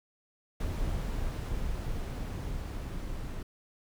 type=noise with level ramp; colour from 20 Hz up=brown; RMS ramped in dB=-32 to -37 dBFS; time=0.6-3.43 s; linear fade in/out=5 ms; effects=none